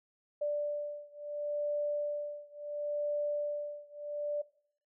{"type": "beating tone pair", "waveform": "sine", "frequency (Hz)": [587.3, 588.02], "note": ["D5", "D5"], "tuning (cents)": [0, 2], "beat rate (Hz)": 0.72, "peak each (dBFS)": [-35, -36], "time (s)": [0.41, 4.42], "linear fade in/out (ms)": 10, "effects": ["noise-tail reverb RT60 0.6 s tail -20 dB re dry"]}